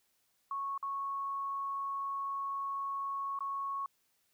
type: tone with dropouts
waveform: sine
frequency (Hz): 1104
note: C#6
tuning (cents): -7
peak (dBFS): -34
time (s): 0.51-3.86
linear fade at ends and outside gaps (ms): 2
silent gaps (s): 0.778-0.827 / 3.39-3.406
effects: white hiss -75 dBFS RMS until 4.33 s